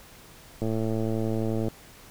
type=click train; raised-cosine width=2 ms; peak=-16 dBFS; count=119; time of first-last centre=0.62-1.683 s; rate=111 Hz; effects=pink hiss -50 dBFS RMS until 2.1 s